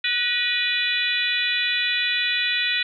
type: harmonic tone with a mistuned harmonic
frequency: 492.7 Hz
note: B4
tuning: 4 cents flat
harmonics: 3 / 4 / 5 / 6 / 7 / 8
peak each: -31 / -26 / -25 / -30 / -27 / -28 dBFS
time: 0.04-2.83 s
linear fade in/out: 5 ms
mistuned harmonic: 4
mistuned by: -57 cents
effects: none